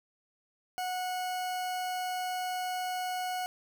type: tone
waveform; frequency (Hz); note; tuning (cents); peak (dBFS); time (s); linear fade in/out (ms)
40% pulse; 733; F#5; -16; -31; 0.78-3.46; 0
effects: none